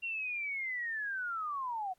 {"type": "linear sweep", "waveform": "sine", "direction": "down", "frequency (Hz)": [2766, 717], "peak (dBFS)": -34, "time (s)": [0.02, 1.94], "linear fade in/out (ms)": 20, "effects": ["pink hiss -74 dBFS RMS until 1.98 s", "AAC 64 kbps"]}